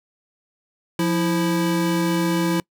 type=tone pair together; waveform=square; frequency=174.75 / 329.6 Hz; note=F3 / E4; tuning=+1 / 0 cents; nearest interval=major seventh; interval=1099 cents; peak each=-22 dBFS; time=0.99-2.6 s; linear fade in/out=2 ms; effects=noise-tail reverb RT60 0.1 s tail -25 dB re dry